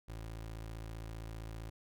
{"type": "tone", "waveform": "25% pulse", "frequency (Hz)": 55.3, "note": "A1", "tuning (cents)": 9, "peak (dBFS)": -39, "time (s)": [0.08, 1.7], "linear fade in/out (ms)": 10, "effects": []}